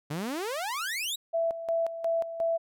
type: exponential sweep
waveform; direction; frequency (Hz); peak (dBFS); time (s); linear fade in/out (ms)
sawtooth; up; 138.9 to 3951; -27; 0.1-1.16; 10
type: tone with tremolo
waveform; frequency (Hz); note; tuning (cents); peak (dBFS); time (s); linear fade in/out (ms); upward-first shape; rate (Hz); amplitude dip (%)
sine; 664; E5; +12; -24; 1.33-2.58; 20; square; 2.8; 70
effects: none